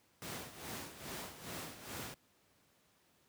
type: noise with tremolo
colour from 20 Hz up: pink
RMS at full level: -43 dBFS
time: 0.22-2.14 s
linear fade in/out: 0 ms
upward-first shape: sine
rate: 2.4 Hz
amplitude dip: 70%
effects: pink hiss -71 dBFS RMS until 3.28 s + high-pass 100 Hz 12 dB/octave

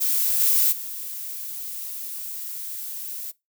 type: noise with level steps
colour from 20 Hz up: violet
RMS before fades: -22 / -19 / -33 dBFS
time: 0-3.32 s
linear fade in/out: 20 ms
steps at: 0.39 / 0.71 s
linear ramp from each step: 20 ms
effects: noise-tail reverb RT60 0.2 s tail -21 dB re dry

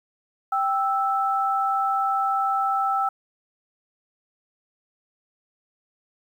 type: tone pair together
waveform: sine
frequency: 784 / 1318.5 Hz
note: G5 / E6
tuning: 0 / 0 cents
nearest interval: major sixth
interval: 900 cents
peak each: -23 dBFS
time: 0.52-3.09 s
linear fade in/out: 5 ms
effects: 9-bit

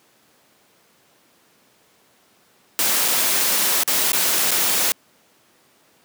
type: noise with dropouts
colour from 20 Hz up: white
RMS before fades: -19 dBFS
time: 2.79-4.92 s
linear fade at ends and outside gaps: 0 ms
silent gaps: 3.079-3.083 / 3.834-3.877 / 4.119-4.132 / 4.508-4.515 s
effects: pink hiss -57 dBFS RMS until 6.04 s + high-pass 200 Hz 12 dB/octave

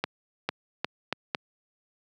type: accelerating click train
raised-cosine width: 0.3 ms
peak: -10 dBFS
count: 5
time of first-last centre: 0.04-1.348 s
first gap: 450 ms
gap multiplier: 0.79
effects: high-pass 150 Hz 12 dB/octave

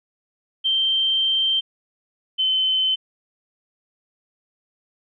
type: tone pair in turn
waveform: sine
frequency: 3136 / 3063 Hz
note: G7 / G7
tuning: 0 / -41 cents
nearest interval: unison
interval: 41 cents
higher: first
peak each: -17 dBFS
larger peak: neither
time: 0.64-1.61 / 2.38-2.96 s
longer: first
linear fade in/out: 20 ms
effects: none

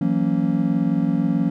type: chord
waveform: triangle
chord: F# dominant seventh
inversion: third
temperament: just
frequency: 166.5 / 185 / 231.2 / 277.5 Hz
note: E3 / F#3 / A#3 / C#4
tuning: +18 / 0 / -14 / +2 cents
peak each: -21 dBFS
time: 0.01-1.5 s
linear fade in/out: 5 ms
effects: none

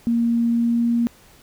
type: tone with pitch glide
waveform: sine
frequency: 233.7 to 235.3 Hz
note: A#3 to A#3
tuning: +5 to +16 cents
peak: -16 dBFS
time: 0.07-1.07 s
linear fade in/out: 0 ms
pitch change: +11 cents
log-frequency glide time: 0.49-0.9 s
effects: pink hiss -51 dBFS RMS until 1.42 s

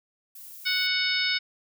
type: noise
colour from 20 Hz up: violet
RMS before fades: -44 dBFS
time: 0.35-0.87 s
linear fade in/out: 5 ms
type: harmonic tone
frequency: 740 Hz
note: F#5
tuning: in tune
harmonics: 2 / 3 / 4 / 5 / 6 / 7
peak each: -31 / -28 / -33 / -29 / -33 / -30 dBFS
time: 0.65-1.39 s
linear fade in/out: 20 ms
effects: none

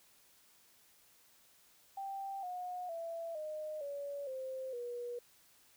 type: tone with pitch steps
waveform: sine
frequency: 784 / 723.1 / 666.9 / 615.1 / 567.3 / 523.3 / 482.6 Hz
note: G5 / F#5 / E5 / D#5 / C#5 / C5 / B4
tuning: 0 / -40 / +20 / -20 / +40 / 0 / -40 cents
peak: -39 dBFS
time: 1.97-5.19 s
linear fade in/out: 5 ms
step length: 460 ms
effects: white hiss -66 dBFS RMS until 5.76 s

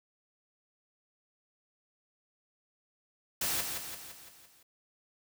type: noise with echo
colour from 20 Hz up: white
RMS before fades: -32 dBFS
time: 3.41-3.61 s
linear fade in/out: 5 ms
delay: 170 ms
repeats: 6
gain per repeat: -5 dB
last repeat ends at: 4.63 s
effects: none

